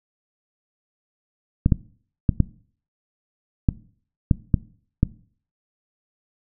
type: clicks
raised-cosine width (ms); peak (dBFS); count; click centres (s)
5; -3; 8; 1.661 / 1.722 / 2.292 / 2.403 / 3.688 / 4.312 / 4.542 / 5.031
effects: noise-tail reverb RT60 0.5 s tail -20 dB re dry